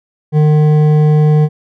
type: tone with hard clipping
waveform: sine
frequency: 151.8 Hz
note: D#3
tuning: 42 cents flat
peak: -8 dBFS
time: 0.32-1.49 s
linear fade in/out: 50 ms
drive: 9 dB
effects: none

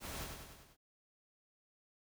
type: noise with echo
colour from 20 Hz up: pink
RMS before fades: -45 dBFS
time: 0-0.28 s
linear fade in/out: 50 ms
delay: 98 ms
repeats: 5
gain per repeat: -4 dB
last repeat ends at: 0.77 s
effects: none

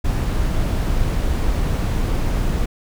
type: noise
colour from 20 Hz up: brown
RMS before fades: -19 dBFS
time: 0.04-2.66 s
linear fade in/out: 10 ms
effects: none

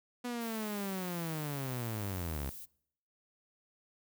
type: linear sweep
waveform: sawtooth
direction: down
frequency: 246.9 to 64.7 Hz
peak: -32 dBFS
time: 0.24-2.5 s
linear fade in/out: 10 ms
type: noise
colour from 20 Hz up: violet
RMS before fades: -47 dBFS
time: 0.4-2.66 s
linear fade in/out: 20 ms
effects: noise-tail reverb RT60 0.7 s tail -24 dB re dry

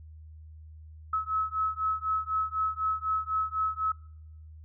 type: beating tone pair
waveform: sine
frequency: 1289 / 1293 Hz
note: E6 / E6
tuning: -39 / -34 cents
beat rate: 4 Hz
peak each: -30 dBFS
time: 1.13-3.92 s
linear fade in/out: 5 ms
effects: noise-tail reverb RT60 0.8 s tail -24 dB re dry + added 78 Hz sine -45 dBFS peak until 4.64 s

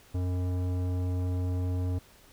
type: tone with tanh clipping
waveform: sine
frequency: 90.5 Hz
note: F#2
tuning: 38 cents flat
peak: -29 dBFS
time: 0.14-1.99 s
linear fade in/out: 10 ms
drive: 15 dB
effects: pink hiss -57 dBFS RMS until 2.32 s

